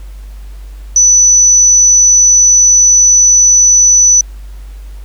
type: tone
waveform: sine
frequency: 5970 Hz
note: F#8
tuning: 15 cents sharp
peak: -3 dBFS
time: 0.96-4.21 s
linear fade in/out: 2 ms
effects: added 49 Hz sine -25 dBFS peak until 5.04 s + pink hiss -45 dBFS RMS until 5.04 s